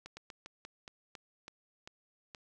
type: slowing click train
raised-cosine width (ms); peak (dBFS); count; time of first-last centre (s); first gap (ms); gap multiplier
0.2; -29; 10; 0.06-2.348; 110; 1.2
effects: none